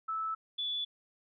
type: tone pair in turn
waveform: sine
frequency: 1310 / 3449 Hz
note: E6 / A7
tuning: -11 / -35 cents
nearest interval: octave + perfect fourth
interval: 1676 cents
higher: second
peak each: -32 / -32 dBFS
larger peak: neither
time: 0.08-0.35 / 0.58-0.85 s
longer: neither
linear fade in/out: 10 ms
effects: none